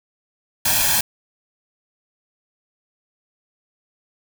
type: noise with comb filter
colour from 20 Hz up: white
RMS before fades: -18 dBFS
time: 0.65-1.01 s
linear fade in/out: 5 ms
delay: 1.2 ms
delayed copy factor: +0.85
effects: none